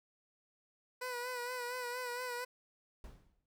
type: tone with vibrato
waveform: 15% pulse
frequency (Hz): 493.9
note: B4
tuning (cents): 0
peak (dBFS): -32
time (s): 1.01-2.45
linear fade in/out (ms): 10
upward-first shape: sine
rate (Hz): 4.3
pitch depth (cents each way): 44
type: noise with exponential decay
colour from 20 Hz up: brown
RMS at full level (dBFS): -46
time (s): 3.04-3.46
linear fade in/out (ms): 2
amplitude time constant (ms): 90
effects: none